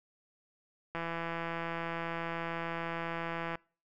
click train, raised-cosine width 0.5 ms, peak -22 dBFS, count 436, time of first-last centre 0.95-3.555 s, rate 167 Hz, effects noise-tail reverb RT60 0.4 s tail -26 dB re dry

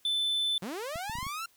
triangle tone, 3520 Hz, A7, in tune, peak -25 dBFS, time 0.05-0.58 s, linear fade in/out 2 ms
sawtooth linear sweep, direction up, 164.81 to 1389 Hz, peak -31 dBFS, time 0.62-1.46 s, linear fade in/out 5 ms
clicks, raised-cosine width 5 ms, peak -30 dBFS, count 6, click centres 0.958 / 1.097 / 1.154 / 1.186 / 1.229 / 1.267 s
effects white hiss -65 dBFS RMS until 1.56 s

